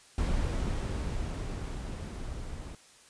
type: noise with level ramp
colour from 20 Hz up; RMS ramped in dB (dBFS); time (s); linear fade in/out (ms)
brown; -29 to -41; 0.18-2.75; 2
effects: white hiss -57 dBFS RMS until 3.09 s + resampled to 22050 Hz